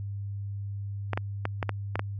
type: clicks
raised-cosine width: 0.5 ms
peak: -13 dBFS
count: 7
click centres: 1.133 / 1.175 / 1.454 / 1.628 / 1.693 / 1.956 / 1.994 s
effects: added 100 Hz sine -32 dBFS peak until 2.19 s